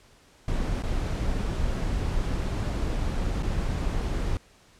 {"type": "noise with dropouts", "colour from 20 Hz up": "brown", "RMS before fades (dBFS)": -27, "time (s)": [0.48, 4.37], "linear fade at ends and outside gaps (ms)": 1, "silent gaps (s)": [[0.823, 0.836], [3.424, 3.431]], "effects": ["pink hiss -57 dBFS RMS until 4.79 s", "low-pass 9000 Hz 12 dB/octave"]}